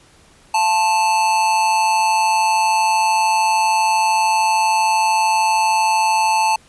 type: tone with amplitude modulation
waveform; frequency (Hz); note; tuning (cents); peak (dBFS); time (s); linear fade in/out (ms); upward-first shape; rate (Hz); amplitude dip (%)
square; 880; A5; 0; -12; 0.54-6.56; 5; sine; 187; 50
effects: pink hiss -50 dBFS RMS until 6.68 s + resampled to 24000 Hz